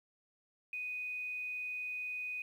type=tone with quantisation; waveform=sine; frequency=2489 Hz; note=D#7; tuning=in tune; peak=-37 dBFS; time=0.73-2.42 s; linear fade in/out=2 ms; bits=11; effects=none

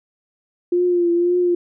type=tone with vibrato; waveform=sine; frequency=350 Hz; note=F4; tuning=4 cents sharp; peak=-14 dBFS; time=0.72-1.55 s; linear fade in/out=5 ms; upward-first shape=triangle; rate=1.9 Hz; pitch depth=44 cents each way; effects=none

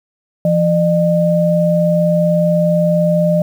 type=tone pair together; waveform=sine; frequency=170 / 605.8 Hz; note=F3 / D#5; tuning=-46 / -46 cents; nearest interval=octave + minor seventh; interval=2200 cents; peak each=-13 dBFS; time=0.45-3.42 s; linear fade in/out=2 ms; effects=7-bit

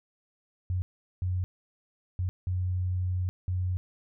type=tone bursts at uneven times; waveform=sine; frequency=91.2 Hz; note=F#2; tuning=24 cents flat; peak=-26 dBFS; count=5; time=0.7-0.82 / 1.22-1.44 / 2.19-2.29 / 2.47-3.29 / 3.48-3.77 s; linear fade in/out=0 ms; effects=none

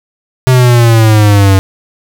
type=exponential sweep; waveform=square; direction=down; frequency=130 to 95.1 Hz; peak=-4 dBFS; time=0.47-1.59 s; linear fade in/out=0 ms; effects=none

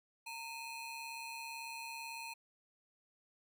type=ring-modulated tone; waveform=30% pulse; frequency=1696 Hz; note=G#6; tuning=36 cents sharp; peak=-38 dBFS; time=0.26-2.34 s; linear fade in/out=10 ms; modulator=779 Hz; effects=none

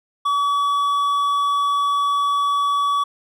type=tone with hard clipping; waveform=triangle; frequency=1139 Hz; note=C#6; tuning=47 cents sharp; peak=-18 dBFS; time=0.25-3.04 s; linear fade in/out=10 ms; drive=9 dB; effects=none

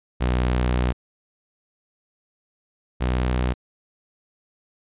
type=tone pair in turn; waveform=sawtooth; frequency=61.74 / 62.31 Hz; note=B1 / B1; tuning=0 / +16 cents; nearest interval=unison; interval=16 cents; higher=second; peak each=-15 / -16 dBFS; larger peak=first; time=0.2-0.93 / 3-3.54 s; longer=first; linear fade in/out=20 ms; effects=resampled to 8000 Hz

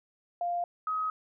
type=tone pair in turn; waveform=sine; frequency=698.5 / 1266.3 Hz; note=F5 / D#6; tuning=0 / +30 cents; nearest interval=minor seventh; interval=1030 cents; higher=second; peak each=-28 / -28 dBFS; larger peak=neither; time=0.41-0.64 / 0.87-1.1 s; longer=neither; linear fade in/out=2 ms; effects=none

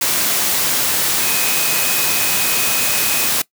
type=tone in noise; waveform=sine; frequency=2518 Hz; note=D#7; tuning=20 cents sharp; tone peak=-24 dBFS; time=1.23-3.28 s; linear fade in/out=5 ms; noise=white; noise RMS=-17 dBFS; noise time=0.01-3.42 s; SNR=-10 dB; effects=noise-tail reverb RT60 0.1 s tail -21 dB re dry + high-pass 100 Hz 12 dB/octave

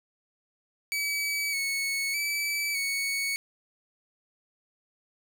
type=tone with pitch steps; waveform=sawtooth; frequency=2285 / 2208 / 2305 / 2222 Hz; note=D7 / C#7 / D7 / C#7; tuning=-48 / -7 / -33 / +4 cents; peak=-24 dBFS; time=0.92-3.36 s; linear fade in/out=0 ms; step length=610 ms; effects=none

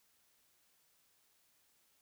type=silence; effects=white hiss -73 dBFS RMS until 2.01 s

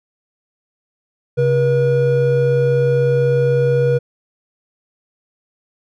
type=tone pair together; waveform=triangle; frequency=135 / 481.1 Hz; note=C#3 / B4; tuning=-45 / -45 cents; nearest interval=octave + minor seventh; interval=2200 cents; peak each=-14 / -12 dBFS; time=1.37-3.99 s; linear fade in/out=20 ms; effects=none

